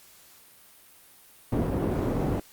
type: low-pass noise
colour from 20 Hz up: white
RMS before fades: -27 dBFS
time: 1.52-2.4 s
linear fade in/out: 5 ms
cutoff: 360 Hz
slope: 12 dB/octave
effects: white hiss -54 dBFS RMS until 2.52 s + Opus 48 kbps